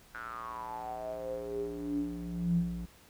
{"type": "tone with band-pass filter sweep", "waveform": "square", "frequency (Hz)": 58.27, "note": "A#1", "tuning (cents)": 0, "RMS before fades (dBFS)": -36, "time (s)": [0.14, 2.86], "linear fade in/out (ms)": 10, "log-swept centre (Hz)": [1500, 130], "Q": 9.9, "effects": ["pink hiss -59 dBFS RMS until 3.09 s"]}